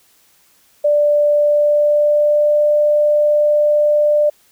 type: tone with pitch glide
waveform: sine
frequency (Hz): 589 to 594.8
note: D5 to D5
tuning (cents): +5 to +22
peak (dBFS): -10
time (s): 0.84-4.3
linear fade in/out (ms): 10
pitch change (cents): +17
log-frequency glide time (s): 1.31-2.67
effects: white hiss -54 dBFS RMS until 4.51 s